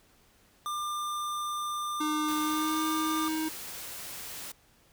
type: tone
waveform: square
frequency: 1196 Hz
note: D6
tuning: 31 cents sharp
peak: -32 dBFS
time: 0.66-3.28 s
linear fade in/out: 0 ms
type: tone with pitch glide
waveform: square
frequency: 305.6 to 315.6 Hz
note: D#4 to D#4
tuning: -31 to +25 cents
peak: -30 dBFS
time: 2-3.49 s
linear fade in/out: 10 ms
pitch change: +56 cents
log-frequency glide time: 2.4-2.83 s
type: noise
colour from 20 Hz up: white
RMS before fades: -41 dBFS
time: 2.28-4.52 s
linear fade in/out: 5 ms
effects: pink hiss -63 dBFS RMS until 4.92 s